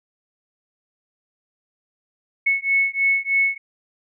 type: beating tone pair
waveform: sine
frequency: 2200 / 2203.2 Hz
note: C#7 / C#7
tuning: -14 / -11 cents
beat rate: 3.2 Hz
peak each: -20 dBFS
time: 2.46-3.58 s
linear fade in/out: 10 ms
effects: none